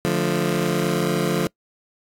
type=chord; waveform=20% pulse; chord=D minor; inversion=none; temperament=just; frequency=146.83 / 176.2 / 220.2 Hz; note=D3 / F3 / A3; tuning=0 / +16 / +2 cents; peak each=-20 / -17 / -22 dBFS; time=0.05-1.47 s; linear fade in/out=0 ms; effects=noise-tail reverb RT60 0.1 s tail -24 dB re dry + AAC 64 kbps